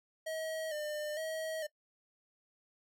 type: tone with vibrato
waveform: square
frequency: 619 Hz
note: D#5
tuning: 9 cents flat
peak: -37 dBFS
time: 0.26-1.67 s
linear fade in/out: 10 ms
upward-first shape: square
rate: 1.1 Hz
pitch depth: 50 cents each way
effects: noise-tail reverb RT60 0.1 s tail -20 dB re dry